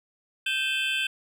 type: tone cluster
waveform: triangle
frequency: 1561 / 2504 / 2646 / 3110 / 3450 Hz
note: G6 / D#7 / E7 / G7 / A7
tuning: -8 / +10 / +6 / -14 / -35 cents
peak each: -30 / -33 / -27 / -29 / -33 dBFS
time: 0.46-1.07 s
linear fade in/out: 5 ms
effects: none